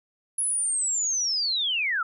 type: linear sweep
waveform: sine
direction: down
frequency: 10548 to 1270 Hz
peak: -23 dBFS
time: 0.38-2.03 s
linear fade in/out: 5 ms
effects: none